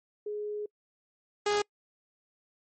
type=tone pair in turn; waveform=sine / sawtooth; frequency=418.4 / 413.1 Hz; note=G#4 / G#4; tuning=+13 / -9 cents; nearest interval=unison; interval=22 cents; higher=first; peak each=-32 / -21 dBFS; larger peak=second; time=0.26-0.66 / 1.46-1.62 s; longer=first; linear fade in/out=5 ms; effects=noise-tail reverb RT60 0.1 s tail -26 dB re dry + MP3 32 kbps